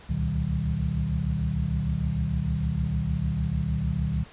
sine tone cluster, 67 / 73.6 / 121.2 / 155 / 191.4 Hz, C2 / D2 / B2 / D#3 / G3, +42 / +4 / -32 / -6 / -41 cents, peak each -32 / -30 / -31 / -28 / -32 dBFS, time 0.09-4.24 s, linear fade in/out 10 ms, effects pink hiss -49 dBFS RMS until 4.32 s + resampled to 8000 Hz

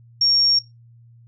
sine tone, 5540 Hz, F8, 15 cents flat, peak -14 dBFS, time 0.21-0.59 s, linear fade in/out 5 ms, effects noise-tail reverb RT60 0.2 s tail -20 dB re dry + added 117 Hz sine -46 dBFS peak until 1.27 s

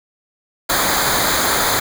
pink noise with comb filter, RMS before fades -17 dBFS, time 0.69-1.8 s, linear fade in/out 10 ms, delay 0.36 ms, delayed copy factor -0.75, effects none

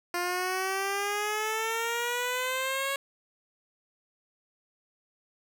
10% pulse exponential sweep, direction up, 349.2 to 554.4 Hz, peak -20 dBFS, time 0.14-2.96 s, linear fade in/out 2 ms, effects none

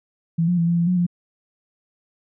sine tone with pitch steps, 166 / 177 / 168.2 / 171.2 / 170.2 / 181.1 / 175 Hz, E3 / F3 / E3 / F3 / F3 / F#3 / F3, +12 / +23 / +35 / -34 / -44 / -37 / +4 cents, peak -16 dBFS, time 0.38-1.066 s, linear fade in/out 10 ms, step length 98 ms, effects none

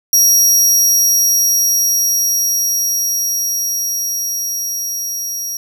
sawtooth tone with level ramp, 5670 Hz, F8, 25 cents sharp, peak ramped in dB -5 to -18 dBFS, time 0.13-5.57 s, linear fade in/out 2 ms, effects none

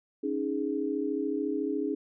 sine chord, C# suspended second, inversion none, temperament equal, 277.2 / 311.1 / 415.3 Hz, C#4 / D#4 / G#4, 0 / 0 / 0 cents, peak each -32 dBFS, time 0.23-1.95 s, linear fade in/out 10 ms, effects none

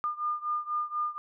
sine beating tone pair, 1208 / 1212.1 Hz, D6 / D#6, +48 / -46 cents, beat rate 4.1 Hz, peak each -31 / -33 dBFS, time 0.04-1.18 s, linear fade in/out 0 ms, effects none

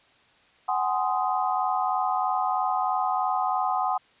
sine chord, Ab dominant seventh, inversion third, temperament just, 747.5 / 830.6 / 1038.3 / 1245.9 Hz, Gb5 / Ab5 / C6 / Eb6, +17 / 0 / -14 / +2 cents, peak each -26 / -29 / -29 / -30 dBFS, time 0.68-3.98 s, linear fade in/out 10 ms, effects white hiss -59 dBFS RMS until 4.2 s + resampled to 8000 Hz

